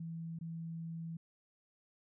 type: tone with dropouts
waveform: sine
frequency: 164.81 Hz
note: E3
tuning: in tune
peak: -40 dBFS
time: 0-1.17 s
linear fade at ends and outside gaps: 5 ms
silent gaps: 0.389-0.41 s
effects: none